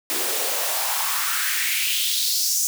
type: noise with high-pass filter sweep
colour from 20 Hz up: white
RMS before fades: -23 dBFS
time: 0.1-2.67 s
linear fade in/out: 0 ms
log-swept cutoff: 320 to 6700 Hz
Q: 3.2
effects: none